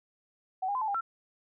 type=tone with pitch steps; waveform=sine; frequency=752 / 811 / 1021 / 874 / 804 / 1346 Hz; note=F#5 / G#5 / C6 / A5 / G5 / E6; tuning=+28 / -41 / -43 / -12 / +44 / +36 cents; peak=-28 dBFS; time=0.62-1.01 s; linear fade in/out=10 ms; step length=65 ms; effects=none